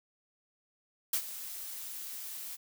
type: noise with ADSR envelope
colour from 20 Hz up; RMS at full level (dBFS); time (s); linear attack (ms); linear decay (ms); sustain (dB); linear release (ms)
blue; -28; 1.13-2.57; 5; 74; -14; 25
effects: none